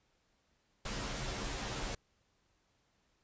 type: noise with comb filter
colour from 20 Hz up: pink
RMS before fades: -39 dBFS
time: 0.85-1.95 s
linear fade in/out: 5 ms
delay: 12 ms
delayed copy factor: -0.8
effects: pink hiss -75 dBFS RMS until 3.23 s + resampled to 16000 Hz